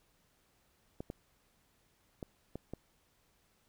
clicks, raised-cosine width 2 ms, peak -27 dBFS, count 5, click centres 1.005 / 1.101 / 2.228 / 2.556 / 2.736 s, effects pink hiss -72 dBFS RMS until 3.68 s

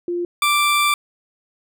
sine / 20% pulse tone pair in turn, 349.2 / 1174.6 Hz, F4 / D6, 0 / 0 cents, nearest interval octave + major sixth, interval 2100 cents, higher second, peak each -20 / -10 dBFS, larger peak second, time 0.08-0.25 / 0.42-0.94 s, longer second, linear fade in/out 2 ms, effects none

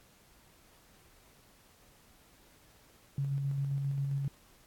sine tone with tremolo, 138.9 Hz, C#3, 4 cents sharp, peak -29 dBFS, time 3.18-4.28 s, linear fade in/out 2 ms, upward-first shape square, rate 7.5 Hz, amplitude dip 25%, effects pink hiss -62 dBFS RMS until 4.66 s + AAC 64 kbps

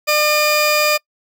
25% pulse tone pair together, 602.1 / 2426 Hz, D5 / D#7, +43 / -44 cents, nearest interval 2 octaves, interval 2413 cents, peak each -12 dBFS, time 0.07-0.98 s, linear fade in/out 20 ms, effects noise-tail reverb RT60 0.1 s tail -25 dB re dry

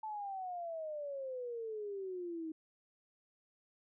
sine exponential sweep, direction down, 880 to 313.5 Hz, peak -39 dBFS, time 0.03-2.52 s, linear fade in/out 5 ms, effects none

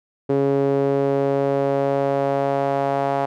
sawtooth tone with band-pass filter sweep, 138.59 Hz, C#3, in tune, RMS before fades -20 dBFS, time 0.29-3.26 s, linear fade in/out 10 ms, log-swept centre 400 to 730 Hz, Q 2.6, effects none

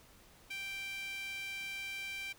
sawtooth tone with high-pass filter, 784 Hz, G5, in tune, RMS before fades -42 dBFS, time 0.5-2.33 s, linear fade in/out 10 ms, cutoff 2400 Hz, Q 4.7, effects pink hiss -61 dBFS RMS until 2.38 s

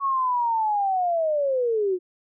sine linear sweep, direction down, 1115 to 351.9 Hz, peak -20 dBFS, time 0-1.99 s, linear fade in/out 50 ms, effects none

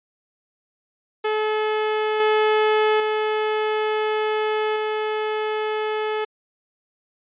sawtooth tone with level steps, 430 Hz, A4, 40 cents flat, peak -16 / -12 / -16 / -18 dBFS, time 1.24-6.25 s, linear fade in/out 10 ms, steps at 2.2 / 3 / 4.76 s, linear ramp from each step 2 ms, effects resampled to 8000 Hz

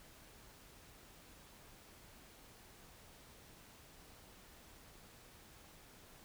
silence, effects pink hiss -60 dBFS RMS until 6.24 s

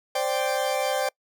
40% pulse chord, C suspended second, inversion none, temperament equal, 523.3 / 587.3 / 784 Hz, C5 / D5 / G5, 0 / 0 / 0 cents, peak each -27 dBFS, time 0.15-1.09 s, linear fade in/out 5 ms, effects noise-tail reverb RT60 0.1 s tail -26 dB re dry

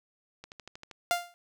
click train, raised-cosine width 0.2 ms, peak -27 dBFS, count 7, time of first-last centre 0.44-0.912 s, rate 12.7 Hz
sawtooth tone with exponential decay, 698.5 Hz, F5, in tune, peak -18 dBFS, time 1.11-1.34 s, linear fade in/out 0 ms, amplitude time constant 50 ms
effects none

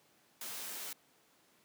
white noise with comb filter, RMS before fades -43 dBFS, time 0.41-0.93 s, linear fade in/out 2 ms, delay 12 ms, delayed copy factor -0.7, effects pink hiss -68 dBFS RMS until 1.64 s + high-pass 200 Hz 12 dB/octave

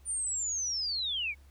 sine linear sweep, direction down, 9230 to 2173 Hz, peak -30 dBFS, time 0.05-1.35 s, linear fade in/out 50 ms, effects added 69 Hz sine -53 dBFS peak until 1.5 s + pink hiss -66 dBFS RMS until 1.5 s

